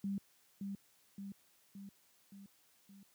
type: tone with echo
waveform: sine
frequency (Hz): 197.9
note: G3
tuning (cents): +17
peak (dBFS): -35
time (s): 0.04-0.18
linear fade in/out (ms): 2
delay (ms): 570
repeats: 5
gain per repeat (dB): -4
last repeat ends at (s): 3.03
effects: white hiss -70 dBFS RMS until 3.14 s + high-pass 80 Hz 12 dB/octave